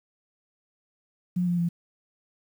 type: tone with pitch steps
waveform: sine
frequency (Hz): 178.8 / 174.92 / 171.12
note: F3 / F3 / F3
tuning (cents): +41 / +3 / -35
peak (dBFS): -22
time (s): 1.36-1.69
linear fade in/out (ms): 10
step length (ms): 110
effects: 9-bit